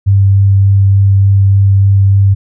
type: tone with vibrato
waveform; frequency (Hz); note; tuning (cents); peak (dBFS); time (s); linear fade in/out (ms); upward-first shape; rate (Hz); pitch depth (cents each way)
sine; 98.4; G2; +7; -4; 0.06-2.35; 20; sine; 3.4; 8
effects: none